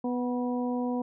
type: harmonic tone with a mistuned harmonic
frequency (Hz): 247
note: B3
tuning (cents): 0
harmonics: 1 / 2 / 3 / 4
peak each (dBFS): -28 / -34 / -38 / -40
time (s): 0.04-1.02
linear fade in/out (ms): 5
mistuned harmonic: 4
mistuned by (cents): -26
effects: none